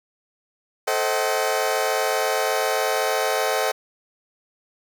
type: chord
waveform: sawtooth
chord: A diminished seventh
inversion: none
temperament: just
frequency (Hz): 440 / 528 / 633.6 / 760.3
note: A4 / C5 / Eb5 / Gb5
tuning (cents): 0 / +16 / +31 / +47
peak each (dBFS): -22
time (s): 0.87-3.72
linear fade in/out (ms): 10
effects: none